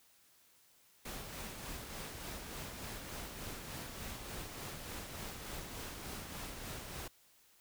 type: noise with tremolo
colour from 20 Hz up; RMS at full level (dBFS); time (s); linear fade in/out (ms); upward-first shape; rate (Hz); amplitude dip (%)
pink; -44; 1.05-7.08; 5; sine; 3.4; 35
effects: white hiss -67 dBFS RMS until 7.6 s